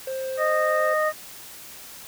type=tone with pitch glide; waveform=triangle; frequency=527 to 521.5 Hz; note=C5 to C5; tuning=+12 to -6 cents; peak=-25 dBFS; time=0.07-0.94 s; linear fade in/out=5 ms; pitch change=-18 cents; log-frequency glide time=0.2-0.46 s
type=harmonic tone; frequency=618 Hz; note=D#5; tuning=12 cents flat; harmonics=1 / 2 / 3; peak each=-22 / -25 / -27 dBFS; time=0.37-1.13 s; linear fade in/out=50 ms
effects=white hiss -42 dBFS RMS until 2.07 s